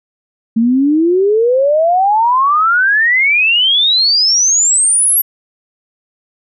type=exponential sweep; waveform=sine; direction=up; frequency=220.7 to 11770 Hz; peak=-8 dBFS; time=0.56-5.22 s; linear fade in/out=10 ms; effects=none